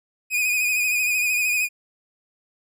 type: tone with vibrato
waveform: 45% pulse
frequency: 2478 Hz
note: D#7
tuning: 8 cents flat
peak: -19 dBFS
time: 0.3-1.69 s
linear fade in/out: 50 ms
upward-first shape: sine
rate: 13 Hz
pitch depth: 43 cents each way
effects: none